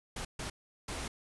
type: noise bursts at uneven times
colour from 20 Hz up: pink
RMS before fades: -39 dBFS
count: 3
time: 0.16-0.25 / 0.39-0.5 / 0.88-1.08 s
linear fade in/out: 5 ms
effects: resampled to 24000 Hz